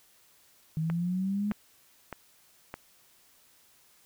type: linear sweep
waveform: sine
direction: up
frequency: 155.8 to 211 Hz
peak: -27 dBFS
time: 0.77-1.52 s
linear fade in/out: 0 ms
type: click train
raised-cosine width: 0.5 ms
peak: -22 dBFS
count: 4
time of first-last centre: 0.9-2.74 s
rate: 1.63 Hz
effects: white hiss -62 dBFS RMS until 4.05 s